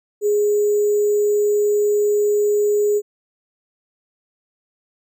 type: tone with sample-and-hold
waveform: sine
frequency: 415.3 Hz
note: G#4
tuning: in tune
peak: -14 dBFS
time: 0.21-3.02 s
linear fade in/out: 50 ms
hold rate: 7350 Hz
effects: none